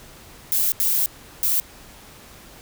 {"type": "noise bursts at uneven times", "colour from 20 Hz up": "violet", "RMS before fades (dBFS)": -20, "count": 3, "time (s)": [[0.52, 0.72], [0.8, 1.06], [1.43, 1.6]], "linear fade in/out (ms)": 0, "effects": ["pink hiss -45 dBFS RMS until 2.61 s"]}